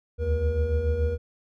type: tone cluster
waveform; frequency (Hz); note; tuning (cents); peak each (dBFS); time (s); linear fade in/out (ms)
triangle; 72.2 / 79.2 / 477.6; D2 / D#2 / A#4; -29 / +31 / +42; -27 / -22 / -26; 0.18-1.18; 50
effects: none

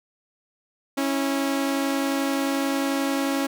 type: tone pair together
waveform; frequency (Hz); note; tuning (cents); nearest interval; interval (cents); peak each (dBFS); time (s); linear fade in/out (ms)
sawtooth; 275.2 / 326.5; C#4 / E4; -12 / -17; minor third; 295; -19 / -26; 0.97-3.47; 10
effects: none

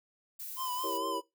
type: noise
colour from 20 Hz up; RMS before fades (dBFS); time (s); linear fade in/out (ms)
violet; -42; 0.39-0.98; 10
type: tone with vibrato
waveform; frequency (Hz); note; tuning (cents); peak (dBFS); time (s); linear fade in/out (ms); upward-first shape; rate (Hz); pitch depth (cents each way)
square; 1014; B5; +45; -35; 0.56-1.22; 50; sine; 4.4; 50
type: chord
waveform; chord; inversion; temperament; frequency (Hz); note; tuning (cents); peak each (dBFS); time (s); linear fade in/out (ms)
sine; E diminished seventh; none; equal; 329.6 / 392 / 466.2 / 554.4; E4 / G4 / Bb4 / Db5; 0 / 0 / 0 / 0; -40; 0.83-1.21; 20
effects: noise-tail reverb RT60 0.2 s tail -19 dB re dry

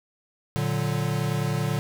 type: chord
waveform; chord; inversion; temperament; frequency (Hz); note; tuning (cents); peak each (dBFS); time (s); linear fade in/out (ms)
square; Bb augmented; none; equal; 116.54 / 146.83 / 185; Bb2 / D3 / F#3; 0 / 0 / 0; -29 / -27 / -32; 0.56-1.79; 0
effects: none

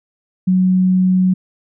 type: tone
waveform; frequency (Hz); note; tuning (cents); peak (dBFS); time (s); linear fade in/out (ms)
sine; 185; F#3; 0; -10; 0.47-1.34; 10
effects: none

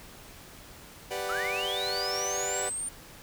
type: chord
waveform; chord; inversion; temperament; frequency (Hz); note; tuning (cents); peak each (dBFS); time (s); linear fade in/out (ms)
sawtooth; G major seventh; none; equal; 392 / 493.9 / 587.3 / 740; G4 / B4 / D5 / F#5; 0 / 0 / 0 / 0; -33; 1.1-2.7; 20
type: linear sweep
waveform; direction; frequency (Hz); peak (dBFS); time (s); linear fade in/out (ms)
sine; up; 1244.5 to 9080; -31; 1.29-2.89; 5
effects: pink hiss -49 dBFS RMS until 3.22 s

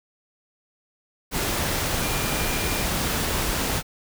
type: tone in noise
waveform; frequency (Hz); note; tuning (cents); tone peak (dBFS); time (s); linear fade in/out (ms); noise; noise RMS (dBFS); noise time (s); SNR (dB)
sine; 2400; D7; +37; -35; 1.99-2.86; 50; pink; -25; 1.31-3.83; -13
effects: none

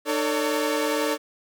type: tone cluster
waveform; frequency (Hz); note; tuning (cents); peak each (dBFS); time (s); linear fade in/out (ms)
sawtooth; 302.9 / 449 / 564; D#4 / A4 / C#5; -46 / +35 / +30; -23; 0.05-1.18; 50
effects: none

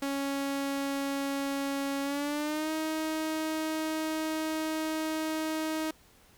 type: tone with pitch glide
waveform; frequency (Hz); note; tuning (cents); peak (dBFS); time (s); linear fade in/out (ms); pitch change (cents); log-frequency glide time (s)
sawtooth; 277.2 to 314.8; C#4 to D#4; 0 to +20; -26; 0.02-5.91; 5; +220; 2.02-2.71
effects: pink hiss -60 dBFS RMS until 6.37 s

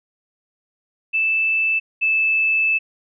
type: tone pair in turn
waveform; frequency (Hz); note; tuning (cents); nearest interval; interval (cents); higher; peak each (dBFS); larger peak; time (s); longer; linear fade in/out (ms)
sine; 2637 / 2625; E7 / E7; 0 / -8; unison; 8; first; -16 / -15; second; 1.13-1.8 / 2.01-2.79; second; 20
effects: none

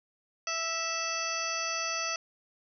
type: harmonic tone with a mistuned harmonic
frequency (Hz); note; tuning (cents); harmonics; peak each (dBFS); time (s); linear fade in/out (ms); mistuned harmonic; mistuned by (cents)
659.3; E5; 0; 1 / 2 / 3 / 4 / 5 / 7 / 8 / 9; -40 / -36 / -41 / -36 / -46 / -39 / -40 / -37; 0.47-2.16; 2; 3; -21
effects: none

